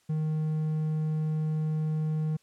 triangle tone, 155.56 Hz, D#3, in tune, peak -24 dBFS, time 0.09-2.37 s, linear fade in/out 10 ms, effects white hiss -67 dBFS RMS until 2.42 s + low-pass 9000 Hz 12 dB/octave

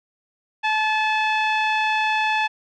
sawtooth tone with low-pass filter, 865 Hz, A5, 30 cents flat, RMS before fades -21 dBFS, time 0.63-2.48 s, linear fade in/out 20 ms, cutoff 2800 Hz, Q 2.1, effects none

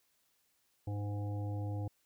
harmonic tone with a mistuned harmonic, 102.5 Hz, G#2, 22 cents flat, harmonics 1 / 3 / 5 / 7 / 8, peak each -35 / -45 / -49 / -52 / -53 dBFS, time 0.87-1.88 s, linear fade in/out 5 ms, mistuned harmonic 7, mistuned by +18 cents, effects white hiss -75 dBFS RMS until 2.05 s

